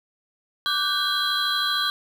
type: tone cluster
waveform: triangle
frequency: 1169 / 1498 / 1571 / 3272 / 4024 Hz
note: D6 / F#6 / G6 / G#7 / B7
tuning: -8 / +21 / +3 / -26 / +32 cents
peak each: -26 / -28 / -29 / -25 / -25 dBFS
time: 0.66-1.9 s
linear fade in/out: 0 ms
effects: none